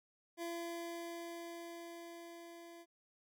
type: tone with level ramp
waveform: 25% pulse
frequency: 339.4 Hz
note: F4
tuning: 49 cents flat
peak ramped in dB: -36 to -49 dBFS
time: 0.37-2.86 s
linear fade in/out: 50 ms
effects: none